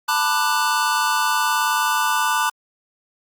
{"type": "chord", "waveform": "square", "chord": "B minor seventh", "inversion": "third", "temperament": "just", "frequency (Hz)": [889, 987.8, 1185.3, 1481.6], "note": ["A5", "B5", "D6", "F#6"], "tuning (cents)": [18, 0, 16, 2], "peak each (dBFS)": -24, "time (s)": [0.08, 2.5], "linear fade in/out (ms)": 10, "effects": ["Opus 48 kbps"]}